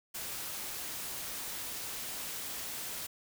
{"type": "noise", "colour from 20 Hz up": "white", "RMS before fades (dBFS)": -40, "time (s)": [0.14, 3.07], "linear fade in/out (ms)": 10, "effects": []}